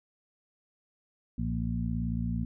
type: harmonic tone with a mistuned harmonic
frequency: 58 Hz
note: A#1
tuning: 8 cents flat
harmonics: 1 / 2 / 3 / 4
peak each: -34 / -34 / -34 / -34 dBFS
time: 1.38-2.45 s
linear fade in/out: 5 ms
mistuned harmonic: 1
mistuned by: +110 cents
effects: none